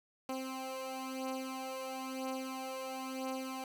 15% pulse beating tone pair, 261.6 / 262.6 Hz, C4 / C4, 0 / +6 cents, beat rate 1 Hz, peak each -37 / -34 dBFS, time 0.29-3.64 s, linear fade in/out 2 ms, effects none

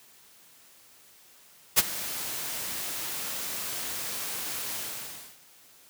white noise with ADSR envelope, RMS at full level -17 dBFS, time 1.76-5.39 s, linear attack 26 ms, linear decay 30 ms, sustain -17 dB, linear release 640 ms, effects white hiss -56 dBFS RMS until 5.89 s + high-pass 80 Hz 12 dB/octave

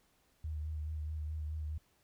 sine tone with vibrato, 77 Hz, D#2, 17 cents flat, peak -36 dBFS, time 0.44-1.78 s, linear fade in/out 5 ms, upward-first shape sine, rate 4.7 Hz, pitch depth 30 cents each way, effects pink hiss -72 dBFS RMS until 2.03 s

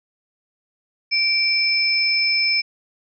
sine tone pair together, 2338 / 5238 Hz, D7 / E8, -8 / -12 cents, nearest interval octave + major second, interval 1396 cents, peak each -19 dBFS, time 1.11-2.62 s, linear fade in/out 20 ms, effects none

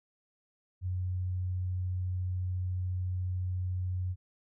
sine tone, 91.4 Hz, F#2, 21 cents flat, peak -30 dBFS, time 0.81-4.16 s, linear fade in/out 50 ms, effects none

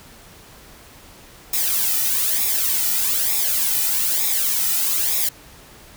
blue noise with flanger, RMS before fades -20 dBFS, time 1.53-5.29 s, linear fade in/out 5 ms, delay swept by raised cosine 0.66 to 1.86 ms, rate 1.1 Hz, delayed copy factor -0.75, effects pink hiss -45 dBFS RMS until 5.96 s

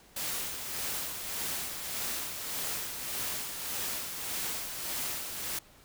white noise with tremolo, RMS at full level -34 dBFS, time 0.16-5.59 s, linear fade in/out 5 ms, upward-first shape sine, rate 1.7 Hz, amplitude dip 45%, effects pink hiss -58 dBFS RMS until 5.84 s

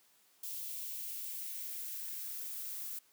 violet noise with high-pass filter sweep, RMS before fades -42 dBFS, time 0.43-2.99 s, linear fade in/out 5 ms, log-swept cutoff 3000 to 1100 Hz, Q 1.6, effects white hiss -68 dBFS RMS until 3.12 s + high-pass 150 Hz 12 dB/octave

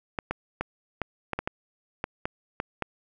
clicks, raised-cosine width 0.5 ms, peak -13 dBFS, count 11, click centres 0.188 / 0.31 / 0.61 / 1.017 / 1.333 / 1.39 / 1.475 / 2.041 / 2.255 / 2.601 / 2.823 s, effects none

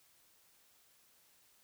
silence, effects white hiss -68 dBFS RMS until 1.63 s

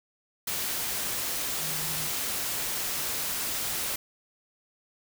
sine tone in noise, 155.56 Hz, D#3, in tune, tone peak -41 dBFS, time 1.6-2.08 s, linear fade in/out 5 ms, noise white, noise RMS -31 dBFS, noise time 0.47-3.96 s, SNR -13 dB, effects none

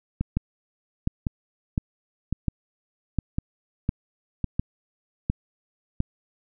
two click trains, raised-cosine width 5 ms, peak -10 / -12 dBFS, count 9 / 5, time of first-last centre 0.37-6.004 / 0.21-4.443 s, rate 1.42 / 0.945 Hz, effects none

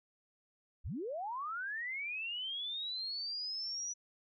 sine linear sweep, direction up, 31.43 to 5910 Hz, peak -37 dBFS, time 0.84-3.94 s, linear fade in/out 20 ms, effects none

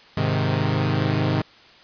sawtooth chord, Ab major, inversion none, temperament equal, 103.83 / 130.81 / 155.56 Hz, Ab2 / C3 / Eb3, 0 / 0 / 0 cents, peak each -20 dBFS, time 0.17-1.42 s, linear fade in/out 5 ms, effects white hiss -49 dBFS RMS until 1.83 s + resampled to 11025 Hz

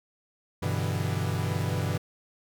45% pulse chord, E minor seventh, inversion first, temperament equal, 98 / 123.47 / 146.83 / 164.81 Hz, G2 / B2 / D3 / E3, 0 / 0 / 0 / 0 cents, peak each -30 / -32 / -34 / -33 dBFS, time 0.62-1.98 s, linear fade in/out 10 ms, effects none

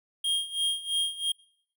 square tone with tremolo, 3233 Hz, G#7, 47 cents flat, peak -24 dBFS, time 0.24-1.32 s, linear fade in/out 5 ms, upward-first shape sine, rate 3 Hz, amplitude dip 85%, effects noise-tail reverb RT60 0.7 s tail -26 dB re dry

